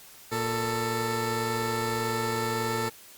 15% pulse tone pair together, 116.4 / 443.8 Hz, A#2 / A4, -2 / +15 cents, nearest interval octave + major seventh, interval 2317 cents, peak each -25 / -22 dBFS, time 0.31-2.9 s, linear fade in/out 20 ms, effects white hiss -50 dBFS RMS until 3.17 s + Opus 48 kbps

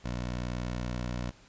15% pulse tone, 60.8 Hz, B1, 26 cents flat, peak -26 dBFS, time 0.04-1.31 s, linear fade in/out 10 ms, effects pink hiss -58 dBFS RMS until 1.48 s + resampled to 16000 Hz

